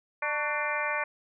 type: harmonic tone with a mistuned harmonic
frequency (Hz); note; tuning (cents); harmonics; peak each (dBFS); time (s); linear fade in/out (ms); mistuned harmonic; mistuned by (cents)
297.7; D4; +24; 2 / 3 / 4 / 5 / 6 / 7 / 8; -35 / -35 / -35 / -35 / -35 / -35 / -35; 0.22-1.04; 5; 4; -85
effects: none